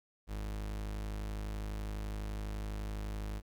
40% pulse tone, 51.91 Hz, G#1, in tune, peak -36 dBFS, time 0.27-3.42 s, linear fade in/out 50 ms, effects 12-bit

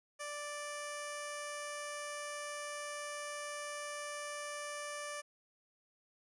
15% pulse tone with low-pass filter, 587.3 Hz, D5, in tune, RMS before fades -43 dBFS, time 0.19-5.22 s, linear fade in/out 20 ms, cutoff 8700 Hz, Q 2.6, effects none

